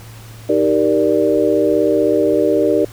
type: chord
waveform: sine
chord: Eb major seventh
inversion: none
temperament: equal with one note detuned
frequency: 311.1 / 390.2 / 466.2 / 587.3 Hz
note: Eb4 / G4 / Bb4 / D5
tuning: 0 / -8 / 0 / 0 cents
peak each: -17 dBFS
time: 0.49-2.85 s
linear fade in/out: 5 ms
effects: added 112 Hz sine -35 dBFS peak until 2.92 s + pink hiss -41 dBFS RMS until 2.92 s